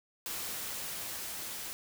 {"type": "noise with level ramp", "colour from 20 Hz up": "white", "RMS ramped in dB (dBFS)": [-38, -41], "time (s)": [0.26, 1.73], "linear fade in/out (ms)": 0, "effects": []}